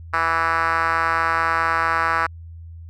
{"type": "tone with band-pass filter", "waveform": "5% pulse", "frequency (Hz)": 164.5, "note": "E3", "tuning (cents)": -3, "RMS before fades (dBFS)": -20, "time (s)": [0.13, 2.27], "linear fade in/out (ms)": 10, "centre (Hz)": 1300, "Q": 2.4, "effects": ["added 83 Hz sine -35 dBFS peak until 2.89 s"]}